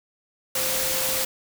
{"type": "tone in noise", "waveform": "sine", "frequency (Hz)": 523, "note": "C5", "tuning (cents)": -1, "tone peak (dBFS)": -32, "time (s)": [0.55, 1.25], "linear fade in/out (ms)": 5, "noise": "white", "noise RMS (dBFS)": -25, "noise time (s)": [0.55, 1.25], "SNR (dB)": -10, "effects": []}